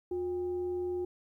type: tone with frequency modulation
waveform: sine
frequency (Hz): 359.5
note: F#4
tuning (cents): -50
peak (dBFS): -31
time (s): 0.11-1.05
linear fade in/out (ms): 5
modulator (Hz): 441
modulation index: 0.25
effects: 12-bit